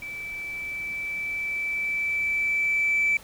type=tone with level ramp; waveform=sine; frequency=2318 Hz; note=D7; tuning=23 cents flat; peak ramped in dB=-33 to -18 dBFS; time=0.02-3.17 s; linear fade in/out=2 ms; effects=tanh soft clip ceiling -16 dBFS + pink hiss -48 dBFS RMS until 3.23 s